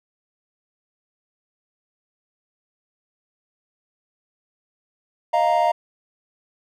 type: chord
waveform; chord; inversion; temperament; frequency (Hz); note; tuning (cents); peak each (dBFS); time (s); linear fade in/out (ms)
triangle; Eb suspended second; none; equal; 622.3 / 698.5 / 932.3; Eb5 / F5 / Bb5; 0 / 0 / 0; -20 / -17 / -19; 5.33-5.72; 10
effects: none